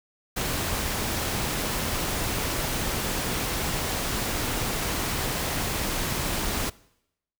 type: noise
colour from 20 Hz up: pink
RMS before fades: -28 dBFS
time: 0.36-6.7 s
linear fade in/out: 10 ms
effects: noise-tail reverb RT60 0.8 s tail -22 dB re dry